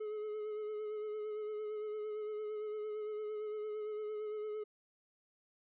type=tone with vibrato; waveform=triangle; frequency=425.6 Hz; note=G#4; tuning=42 cents sharp; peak=-36 dBFS; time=0-4.64 s; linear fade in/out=10 ms; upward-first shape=sine; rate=8.8 Hz; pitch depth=26 cents each way; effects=resampled to 8000 Hz